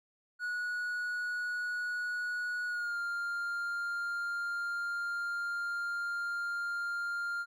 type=tone with pitch glide; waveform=triangle; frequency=1461 to 1399.1 Hz; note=F#6 to F6; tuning=-22 to +3 cents; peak=-31 dBFS; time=0.39-7.46 s; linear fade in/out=50 ms; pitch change=-75 cents; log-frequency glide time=2.67-2.98 s; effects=none